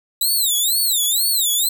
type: tone with vibrato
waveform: 10% pulse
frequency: 3875 Hz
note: B7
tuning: 34 cents flat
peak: -9 dBFS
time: 0.21-1.69 s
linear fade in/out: 5 ms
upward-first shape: sine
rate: 2.1 Hz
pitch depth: 240 cents each way
effects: none